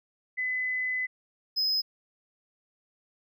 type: tone pair in turn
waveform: sine / triangle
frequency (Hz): 2014 / 5075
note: B6 / D#8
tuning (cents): +33 / +33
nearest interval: octave + major third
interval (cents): 1600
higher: second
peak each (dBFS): -27 / -23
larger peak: second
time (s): 0.37-1.07 / 1.56-1.82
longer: first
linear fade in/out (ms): 20
effects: none